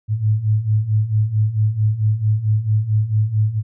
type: beating tone pair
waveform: sine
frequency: 104.9 / 109.4 Hz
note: G#2 / A2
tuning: +18 / -9 cents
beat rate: 4.5 Hz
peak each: -20 / -16 dBFS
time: 0.08-3.63 s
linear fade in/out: 50 ms
effects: none